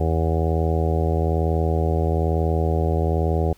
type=harmonic tone; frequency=81.1 Hz; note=E2; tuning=28 cents flat; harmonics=1 / 2 / 3 / 4 / 5 / 6 / 7 / 8 / 9 / 10; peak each=-20 / -26 / -35 / -30 / -27 / -30 / -31 / -40 / -30 / -38 dBFS; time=0-3.53 s; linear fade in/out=5 ms; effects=added 50 Hz sine -55 dBFS peak until 3.57 s + pink hiss -55 dBFS RMS until 3.57 s